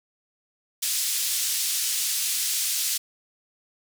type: band-pass noise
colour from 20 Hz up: white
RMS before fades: -26 dBFS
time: 0.82-2.98 s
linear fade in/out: 10 ms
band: 3500 to 11000 Hz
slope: 12 dB/octave
effects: none